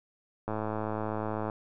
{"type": "click train", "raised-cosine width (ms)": 1, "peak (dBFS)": -19, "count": 111, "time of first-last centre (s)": [0.48, 1.499], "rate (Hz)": 108, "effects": []}